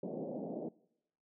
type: band-pass noise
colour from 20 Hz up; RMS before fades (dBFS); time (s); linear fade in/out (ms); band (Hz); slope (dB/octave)
pink; -41; 0.03-0.69; 5; 170 to 680; 48
effects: noise-tail reverb RT60 0.8 s tail -23 dB re dry